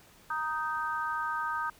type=chord; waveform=sine; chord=Eb major; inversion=second; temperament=just; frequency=933.4 / 1244.5 / 1555.6 Hz; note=Bb5 / Eb6 / G6; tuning=+2 / 0 / -14 cents; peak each=-35 / -33 / -35 dBFS; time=0.3-1.7 s; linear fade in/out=5 ms; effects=pink hiss -58 dBFS RMS until 1.79 s